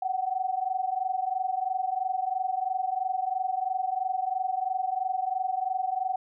sine tone pair together, 740 / 763 Hz, F#5 / G5, 0 / -47 cents, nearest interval minor second, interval 53 cents, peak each -29 / -29 dBFS, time 0.02-6.16 s, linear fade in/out 5 ms, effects none

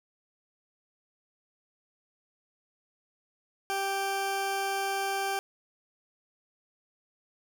20% pulse tone pair together, 392 / 784 Hz, G4 / G5, 0 / 0 cents, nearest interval octave, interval 1200 cents, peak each -28 dBFS, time 3.7-5.39 s, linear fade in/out 0 ms, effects none

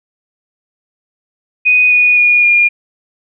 sine tone with pitch steps, 2489 / 2465 / 2441 / 2417 Hz, D#7 / D#7 / D#7 / D7, 0 / -17 / -34 / +49 cents, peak -6 dBFS, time 1.65-2.69 s, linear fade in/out 20 ms, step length 260 ms, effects none

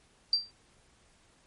sine tone with exponential decay, 4699 Hz, D8, in tune, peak -19 dBFS, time 0.33-0.51 s, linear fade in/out 2 ms, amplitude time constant 38 ms, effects pink hiss -64 dBFS RMS until 1.46 s + MP3 48 kbps

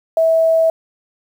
sine tone, 651 Hz, E5, 22 cents flat, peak -10 dBFS, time 0.17-0.7 s, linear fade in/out 2 ms, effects 7-bit

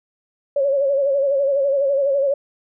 sine tone with vibrato, 554.4 Hz, C#5, in tune, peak -15 dBFS, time 0.56-2.34 s, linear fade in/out 5 ms, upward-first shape sine, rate 12 Hz, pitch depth 62 cents each way, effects none

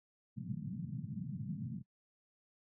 white band-pass noise, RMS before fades -42 dBFS, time 0.36-1.83 s, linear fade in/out 20 ms, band 110 to 210 Hz, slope 48 dB/octave, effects noise-tail reverb RT60 0.1 s tail -24 dB re dry

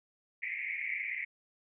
white band-pass noise, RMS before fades -37 dBFS, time 0.42-1.25 s, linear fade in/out 10 ms, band 2000 to 2300 Hz, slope 96 dB/octave, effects none

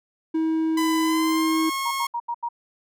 triangle tone, 320.4 Hz, E4, 49 cents flat, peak -18 dBFS, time 0.34-1.7 s, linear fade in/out 10 ms
sawtooth tone with pitch glide, 1002 to 1086.4 Hz, B5 to C#6, +25 to -35 cents, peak -21 dBFS, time 0.77-2.07 s, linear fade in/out 5 ms, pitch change +140 cents, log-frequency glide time 1.02-1.61 s
sine tone bursts, 945 Hz, A#5, 23 cents sharp, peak -24 dBFS, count 5, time 1.85-2.489 s, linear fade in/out 10 ms, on 63 ms, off 81 ms
effects none

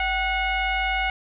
sine tone with frequency modulation, 1472 Hz, F#6, 9 cents flat, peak -21 dBFS, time 0-1.1 s, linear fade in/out 2 ms, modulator 710 Hz, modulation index 1.7, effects none

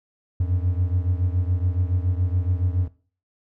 triangle beating tone pair, 87.9 / 95 Hz, F2 / F#2, +12 / +46 cents, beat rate 7.1 Hz, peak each -19 / -23 dBFS, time 0.4-2.88 s, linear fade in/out 5 ms, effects noise-tail reverb RT60 0.4 s tail -18 dB re dry

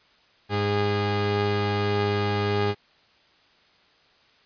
sawtooth tone pair together, 102.81 / 409.6 Hz, G#2 / G#4, -17 / -24 cents, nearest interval 2 octaves, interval 2393 cents, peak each -21 dBFS, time 0.49-2.75 s, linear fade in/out 50 ms, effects white hiss -59 dBFS RMS until 4.45 s + resampled to 11025 Hz

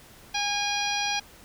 harmonic tone, 817 Hz, G#5, 29 cents flat, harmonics 1 / 2 / 3 / 4 / 5 / 6 / 7, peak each -30 / -35 / -31 / -33 / -35 / -36 / -34 dBFS, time 0.34-1.2 s, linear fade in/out 10 ms, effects pink hiss -51 dBFS RMS until 1.44 s

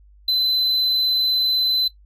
triangle tone, 4038 Hz, B7, 38 cents sharp, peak -15 dBFS, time 0.28-1.88 s, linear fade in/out 5 ms, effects noise-tail reverb RT60 0.1 s tail -18 dB re dry + added 50 Hz sine -47 dBFS peak until 2.05 s

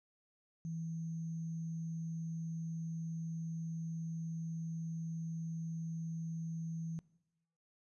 sine tone with sample-and-hold, 163.9 Hz, E3, 10 cents flat, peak -38 dBFS, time 0.65-6.99 s, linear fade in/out 0 ms, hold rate 6300 Hz, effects noise-tail reverb RT60 0.9 s tail -20 dB re dry + resampled to 24000 Hz

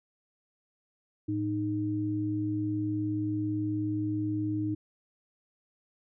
sine tone pair together, 109.1 / 308.6 Hz, A2 / D#4, -14 / -14 cents, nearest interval octave + tritone, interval 1800 cents, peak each -33 / -29 dBFS, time 1.28-4.75 s, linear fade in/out 10 ms, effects none

